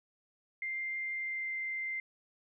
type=tone with pitch glide; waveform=sine; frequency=2098 to 2086 Hz; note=C7 to C7; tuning=+4 to -6 cents; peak=-34 dBFS; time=0.62-2 s; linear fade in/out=2 ms; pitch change=-10 cents; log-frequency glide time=1.12-1.52 s; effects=none